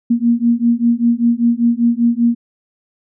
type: beating tone pair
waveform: sine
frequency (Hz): 233.1 / 238.2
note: A#3 / A#3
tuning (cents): 0 / +38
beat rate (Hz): 5.1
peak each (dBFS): -14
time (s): 0.1-2.35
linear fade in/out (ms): 10
effects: none